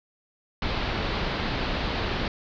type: low-pass noise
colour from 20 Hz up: pink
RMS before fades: -28 dBFS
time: 0.62-2.28 s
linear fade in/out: 2 ms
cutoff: 4600 Hz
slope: 48 dB/octave
effects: none